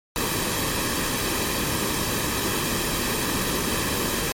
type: noise with comb filter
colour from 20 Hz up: pink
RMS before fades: -25 dBFS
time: 0.16-4.32 s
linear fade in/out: 0 ms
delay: 1.4 ms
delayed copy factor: -0.55
effects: MP3 64 kbps